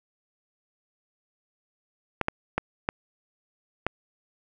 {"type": "clicks", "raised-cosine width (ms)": 0.5, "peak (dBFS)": -9, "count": 5, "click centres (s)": [2.213, 2.284, 2.58, 2.889, 3.866], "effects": []}